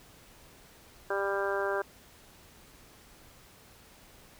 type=harmonic tone; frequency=197.9 Hz; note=G3; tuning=17 cents sharp; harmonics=2 / 3 / 4 / 5 / 6 / 7 / 8; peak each=-32 / -34 / -39 / -38 / -40 / -39 / -36 dBFS; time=1.1-1.82 s; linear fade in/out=5 ms; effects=pink hiss -56 dBFS RMS until 4.39 s